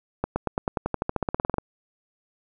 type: accelerating click train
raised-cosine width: 1 ms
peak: -10 dBFS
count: 19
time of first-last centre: 0.24-1.583 s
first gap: 120 ms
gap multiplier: 0.94
effects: none